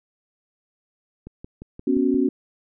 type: click train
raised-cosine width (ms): 3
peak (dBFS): -24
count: 6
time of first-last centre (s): 1.27-2.144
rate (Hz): 5.72
type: chord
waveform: sine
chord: B suspended second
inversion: none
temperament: just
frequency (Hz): 246.9 / 277.8 / 370.4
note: B3 / C#4 / F#4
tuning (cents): 0 / +4 / +2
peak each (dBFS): -22 / -20 / -23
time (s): 1.87-2.29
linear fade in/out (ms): 5
effects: none